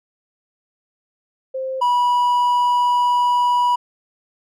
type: tone pair in turn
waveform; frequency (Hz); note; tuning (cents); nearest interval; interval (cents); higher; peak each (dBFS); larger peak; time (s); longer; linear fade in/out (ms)
sine / triangle; 525 / 976.3; C5 / B5; +6 / -20; major seventh; 1074; second; -22 / -12; second; 1.54-1.81 / 1.81-3.76; second; 10
effects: none